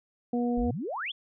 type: harmonic tone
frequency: 241.2 Hz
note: B3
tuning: 41 cents flat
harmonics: 1 / 2 / 3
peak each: -26 / -32 / -36 dBFS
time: 0.33-0.71 s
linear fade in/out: 5 ms
type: exponential sweep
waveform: sine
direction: up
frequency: 32.7 to 3597 Hz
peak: -31 dBFS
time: 0.57-1.12 s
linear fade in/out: 10 ms
effects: none